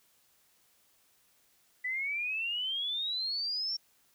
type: exponential sweep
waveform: sine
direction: up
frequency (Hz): 1975.5 to 5530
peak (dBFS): -31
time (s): 1.84-3.77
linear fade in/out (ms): 10
effects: white hiss -68 dBFS RMS until 4.14 s